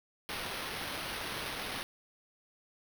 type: noise with sample-and-hold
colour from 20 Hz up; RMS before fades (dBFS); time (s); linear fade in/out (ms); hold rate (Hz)
white; -39; 0.29-1.83; 0; 7350
effects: none